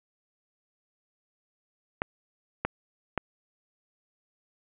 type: clicks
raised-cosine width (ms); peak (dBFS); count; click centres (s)
0.5; -11; 3; 2.019 / 2.65 / 3.177
effects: resampled to 8000 Hz + 7-bit